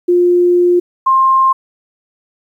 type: tone pair in turn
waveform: sine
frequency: 353.4 / 1059 Hz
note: F4 / C6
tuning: +21 / +21 cents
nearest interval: octave + perfect fifth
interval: 1900 cents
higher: second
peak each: -7 dBFS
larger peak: neither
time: 0.08-0.8 / 1.06-1.53 s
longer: first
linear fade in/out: 10 ms
effects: 8-bit